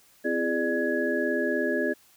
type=tone cluster; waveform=sine; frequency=258.8 / 337.9 / 414 / 596 / 1677 Hz; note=C4 / E4 / G#4 / D5 / G#6; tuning=-19 / +43 / -5 / +25 / +16 cents; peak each=-30 dBFS; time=0.24-1.94 s; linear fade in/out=20 ms; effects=white hiss -59 dBFS RMS until 2.16 s